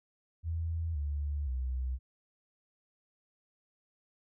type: tone with pitch steps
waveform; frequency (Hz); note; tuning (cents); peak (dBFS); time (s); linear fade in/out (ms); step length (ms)
sine; 82.41 / 72.58 / 63.91; E2 / D2 / C2; 0 / -20 / -40; -31; 0.43-1.99; 50; 520
effects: none